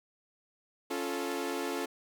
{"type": "chord", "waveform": "sawtooth", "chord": "Db augmented", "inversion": "none", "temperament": "equal with one note detuned", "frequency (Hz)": [277.2, 349.2, 438], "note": ["Db4", "F4", "A4"], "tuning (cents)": [0, 0, -8], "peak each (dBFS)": -33, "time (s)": [0.9, 1.86], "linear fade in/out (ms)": 10, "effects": []}